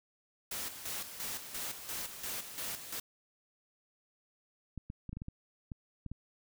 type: noise with tremolo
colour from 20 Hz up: white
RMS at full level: -39 dBFS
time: 0.51-3 s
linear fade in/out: 5 ms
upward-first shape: square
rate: 2.9 Hz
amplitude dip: 60%
type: clicks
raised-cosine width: 5 ms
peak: -29 dBFS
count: 10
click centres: 4.777 / 4.901 / 5.093 / 5.13 / 5.17 / 5.219 / 5.284 / 5.718 / 6.063 / 6.116 s
effects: none